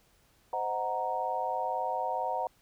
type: chord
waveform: sine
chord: C half-diminished seventh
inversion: none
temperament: equal with one note detuned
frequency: 518.1 / 622.3 / 740 / 932.3 Hz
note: C5 / Eb5 / Gb5 / Bb5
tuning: -17 / 0 / 0 / 0 cents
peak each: -37 / -38 / -33 / -33 dBFS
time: 0.53-2.47 s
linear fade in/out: 2 ms
effects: pink hiss -66 dBFS RMS until 2.61 s